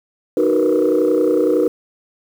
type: chord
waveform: sine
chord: B major seventh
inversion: first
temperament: just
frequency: 308.7 / 370.4 / 463 / 493.9 Hz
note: D#4 / F#4 / A#4 / B4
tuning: -14 / +2 / -12 / 0 cents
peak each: -17 dBFS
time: 0.37-1.68 s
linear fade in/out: 2 ms
effects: tanh soft clip ceiling -7 dBFS + 7-bit